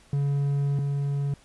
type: tone pair in turn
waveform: triangle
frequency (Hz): 141.3 / 141.3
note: C#3 / C#3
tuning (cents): +34 / +34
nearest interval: unison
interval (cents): 0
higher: neither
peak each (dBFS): -20 / -22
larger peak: first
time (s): 0.13-0.79 / 0.79-1.34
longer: first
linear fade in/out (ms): 2
effects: pink hiss -57 dBFS RMS until 1.44 s + resampled to 24000 Hz